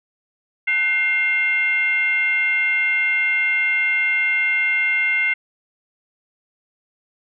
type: tone with frequency modulation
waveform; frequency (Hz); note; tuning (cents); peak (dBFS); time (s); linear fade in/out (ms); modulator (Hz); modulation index
sine; 2115; C7; +18; -16; 0.67-5.34; 10; 610; 0.63
effects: none